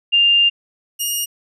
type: tone pair in turn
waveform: sine / 10% pulse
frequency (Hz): 2800 / 2852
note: F7 / F7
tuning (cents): +4 / +36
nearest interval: unison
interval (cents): 32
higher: second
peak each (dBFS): -10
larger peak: neither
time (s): 0.12-0.5 / 0.99-1.26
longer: first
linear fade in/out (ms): 20
effects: resampled to 32000 Hz